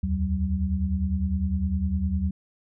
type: tone cluster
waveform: sine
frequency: 73 / 82.9 / 190.2 Hz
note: D2 / E2 / F#3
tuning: -10 / +10 / +48 cents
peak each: -27 dBFS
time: 0.03-2.31 s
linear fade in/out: 5 ms
effects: none

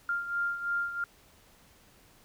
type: beating tone pair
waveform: sine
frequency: 1396.9 / 1399.9 Hz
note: F6 / F6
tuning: 0 / +4 cents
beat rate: 3 Hz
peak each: -30 / -36 dBFS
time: 0.09-1.04 s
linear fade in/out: 2 ms
effects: pink hiss -60 dBFS RMS until 2.24 s

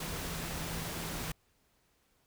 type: tone in noise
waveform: sine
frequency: 164.81 Hz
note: E3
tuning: in tune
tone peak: -44 dBFS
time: 0-1.32 s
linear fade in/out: 5 ms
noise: pink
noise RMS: -39 dBFS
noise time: 0-1.32 s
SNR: -8 dB
effects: pink hiss -72 dBFS RMS until 2.26 s

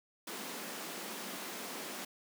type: high-pass noise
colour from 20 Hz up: pink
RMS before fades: -43 dBFS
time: 0.27-2.05 s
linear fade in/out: 5 ms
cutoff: 190 Hz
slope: 48 dB/octave
effects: none

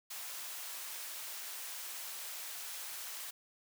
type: high-pass noise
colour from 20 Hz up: white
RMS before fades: -44 dBFS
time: 0.1-3.31 s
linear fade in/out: 10 ms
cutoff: 680 Hz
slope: 12 dB/octave
effects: none

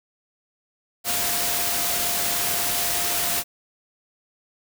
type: tone in noise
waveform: sine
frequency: 698.5 Hz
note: F5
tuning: in tune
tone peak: -34 dBFS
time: 1.04-3.44 s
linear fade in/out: 50 ms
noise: white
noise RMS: -24 dBFS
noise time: 1.04-3.44 s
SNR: -13 dB
effects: none

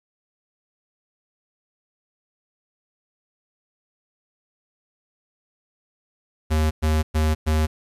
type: tone bursts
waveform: square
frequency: 77.78 Hz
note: D#2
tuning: in tune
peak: -18 dBFS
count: 4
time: 6.5-7.67 s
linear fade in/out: 20 ms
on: 210 ms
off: 110 ms
effects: resampled to 32000 Hz + 9-bit

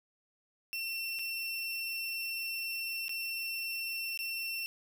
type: tone with dropouts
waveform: 30% pulse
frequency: 2706 Hz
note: E7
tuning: 45 cents sharp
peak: -32 dBFS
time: 0.73-4.66 s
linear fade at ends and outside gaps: 0 ms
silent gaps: 1.189-1.193 / 3.082-3.093 / 4.175-4.19 s
effects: none

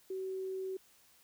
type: tone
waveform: sine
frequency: 379 Hz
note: F#4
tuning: 42 cents sharp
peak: -36 dBFS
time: 0.1-0.77 s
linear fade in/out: 5 ms
effects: white hiss -65 dBFS RMS until 1.23 s

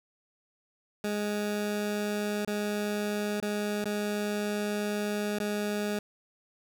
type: tone with dropouts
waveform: 20% pulse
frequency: 207.7 Hz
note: G#3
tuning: in tune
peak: -24 dBFS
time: 1.04-5.99 s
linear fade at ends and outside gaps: 2 ms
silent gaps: 2.449-2.475 / 3.401-3.425 / 3.843-3.856 / 5.387-5.401 s
effects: none

